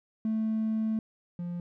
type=tone pair in turn; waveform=triangle; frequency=219.8 / 174.46 Hz; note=A3 / F3; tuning=-2 / -2 cents; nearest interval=major third; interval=400 cents; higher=first; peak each=-23 / -30 dBFS; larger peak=first; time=0.25-0.99 / 1.39-1.6 s; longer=first; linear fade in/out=2 ms; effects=tanh soft clip ceiling -22 dBFS